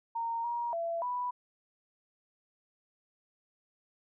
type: tone with pitch steps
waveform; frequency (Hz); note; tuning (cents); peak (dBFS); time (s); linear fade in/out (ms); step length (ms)
sine; 923 / 948 / 673 / 986; A#5 / A#5 / E5 / B5; -17 / +29 / +36 / -3; -31; 0.15-1.31; 10; 290
effects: none